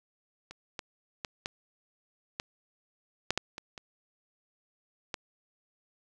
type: clicks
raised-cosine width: 0.2 ms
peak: -27 / -19 / -17 / -16 / -16 / -9 / -10 / -22 / -25 / -16 dBFS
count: 10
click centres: 0.51 / 0.792 / 1.248 / 1.459 / 2.399 / 3.306 / 3.376 / 3.581 / 3.778 / 5.142 s
effects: none

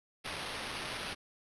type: noise with sample-and-hold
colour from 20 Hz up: white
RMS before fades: -40 dBFS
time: 0.24-1.15 s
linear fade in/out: 20 ms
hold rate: 7350 Hz
effects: resampled to 24000 Hz

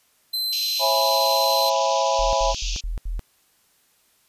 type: tone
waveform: 45% pulse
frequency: 4077 Hz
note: C8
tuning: 46 cents flat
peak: -22 dBFS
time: 0.33-1.7 s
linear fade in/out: 10 ms
type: band-pass noise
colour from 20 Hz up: white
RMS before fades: -31 dBFS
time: 0.52-2.81 s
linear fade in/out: 10 ms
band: 2500 to 6600 Hz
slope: 96 dB/octave
type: chord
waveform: sine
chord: C# minor seventh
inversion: none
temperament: equal with one note detuned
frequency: 543 / 659.3 / 830.6 / 987.8 Hz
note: C#5 / E5 / G#5 / B5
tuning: -36 / 0 / 0 / 0 cents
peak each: -24 dBFS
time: 0.79-2.55 s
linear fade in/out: 50 ms
type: tone bursts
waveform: sine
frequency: 41.2 Hz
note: E1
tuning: in tune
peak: -24 dBFS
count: 5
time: 2.19-3.194 s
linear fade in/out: 0 ms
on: 140 ms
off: 76 ms
effects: white hiss -62 dBFS RMS until 4.28 s + resampled to 32000 Hz

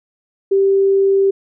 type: tone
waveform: sine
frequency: 391.2 Hz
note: G4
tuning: 4 cents flat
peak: -10 dBFS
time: 0.51-1.31 s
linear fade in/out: 10 ms
effects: none

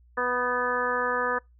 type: harmonic tone with a mistuned harmonic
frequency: 246.9 Hz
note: B3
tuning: in tune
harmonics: 1 / 2 / 3 / 4 / 5 / 6 / 7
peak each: -39 / -29 / -38 / -31 / -30 / -33 / -30 dBFS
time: 0.17-1.39 s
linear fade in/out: 10 ms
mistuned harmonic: 6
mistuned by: +37 cents
effects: noise-tail reverb RT60 0.2 s tail -26 dB re dry + added 60 Hz sine -54 dBFS peak until 1.59 s

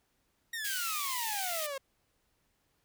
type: exponential sweep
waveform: sawtooth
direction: down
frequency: 1892 to 532 Hz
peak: -32 dBFS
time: 0.53-1.78 s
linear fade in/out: 5 ms
type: high-pass noise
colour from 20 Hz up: white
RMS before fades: -37 dBFS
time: 0.64-1.67 s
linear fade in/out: 10 ms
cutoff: 1800 Hz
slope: 96 dB/octave
effects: pink hiss -75 dBFS RMS until 2.84 s

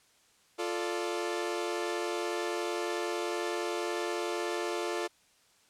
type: chord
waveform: sawtooth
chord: D minor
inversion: first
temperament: equal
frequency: 349.2 / 440 / 587.3 Hz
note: F4 / A4 / D5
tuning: 0 / 0 / 0 cents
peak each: -30 / -32 / -35 dBFS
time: 0.58-5.08 s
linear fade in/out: 20 ms
effects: white hiss -65 dBFS RMS until 5.69 s + low-pass 9000 Hz 12 dB/octave

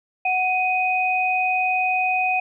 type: tone pair together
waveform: sine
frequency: 739.8 / 2500 Hz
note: F#5 / D#7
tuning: 0 / +8 cents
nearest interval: octave + major sixth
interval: 2108 cents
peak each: -21 dBFS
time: 0.25-2.4 s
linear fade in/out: 5 ms
effects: none

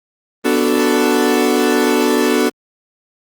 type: chord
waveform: 40% pulse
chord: B minor seventh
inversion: none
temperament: equal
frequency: 246.9 / 293.7 / 370 / 440 Hz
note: B3 / D4 / F#4 / A4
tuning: 0 / 0 / 0 / 0 cents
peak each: -17 dBFS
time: 0.44-2.5 s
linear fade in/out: 20 ms
effects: Opus 24 kbps

